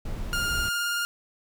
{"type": "noise", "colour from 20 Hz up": "brown", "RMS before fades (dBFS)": -32, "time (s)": [0.05, 0.69], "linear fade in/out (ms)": 5}
{"type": "tone with vibrato", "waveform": "sawtooth", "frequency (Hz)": 1410, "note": "F6", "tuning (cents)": 16, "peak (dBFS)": -22, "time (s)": [0.33, 1.05], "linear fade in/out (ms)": 0, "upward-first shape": "triangle", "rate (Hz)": 19, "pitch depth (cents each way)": 20}
{"effects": []}